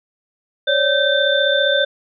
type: tone cluster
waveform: sine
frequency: 546 / 581 / 1547 / 3561 Hz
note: C#5 / D5 / G6 / A7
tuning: -26 / -19 / -23 / +20 cents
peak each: -19 dBFS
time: 0.67-1.85 s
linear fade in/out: 10 ms
effects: none